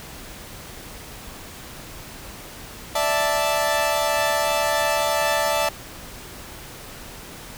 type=chord; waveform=sawtooth; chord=D suspended second; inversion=none; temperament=equal; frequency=587.3 / 659.3 / 880 Hz; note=D5 / E5 / A5; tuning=0 / 0 / 0 cents; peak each=-20 dBFS; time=2.95-5.69 s; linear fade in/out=5 ms; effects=pink hiss -39 dBFS RMS until 7.57 s